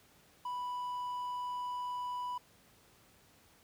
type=tone; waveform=triangle; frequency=987.8 Hz; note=B5; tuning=in tune; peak=-34 dBFS; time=0.45-2.38 s; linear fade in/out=5 ms; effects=pink hiss -64 dBFS RMS until 3.63 s + high-pass 60 Hz 12 dB/octave